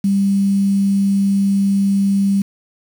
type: tone with quantisation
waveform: sine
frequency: 197.5 Hz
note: G3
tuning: 13 cents sharp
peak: -12 dBFS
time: 0.04-2.42 s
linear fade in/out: 5 ms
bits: 6
effects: none